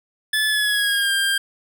25% pulse tone with pitch glide, 1730 to 1595.6 Hz, A6 to G6, -30 to +30 cents, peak -14 dBFS, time 0.33-1.38 s, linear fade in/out 5 ms, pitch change -140 cents, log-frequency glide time 0.48-1.12 s, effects none

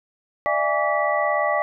sine tone cluster, 599 / 676 / 821 / 1147 / 1961 Hz, D5 / E5 / G#5 / D6 / B6, +34 / +43 / -20 / -41 / -13 cents, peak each -23 / -26 / -26 / -25 / -26 dBFS, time 0.46-1.62 s, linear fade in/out 0 ms, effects none

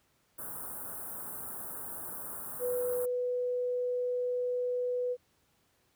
white band-stop noise, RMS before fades -41 dBFS, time 0.38-3.06 s, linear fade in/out 10 ms, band 1500 to 9100 Hz, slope 48 dB/octave
sine tone, 494.8 Hz, B4, 3 cents sharp, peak -29 dBFS, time 2.59-5.17 s, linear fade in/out 50 ms
effects pink hiss -71 dBFS RMS until 5.95 s + high-pass 60 Hz 12 dB/octave

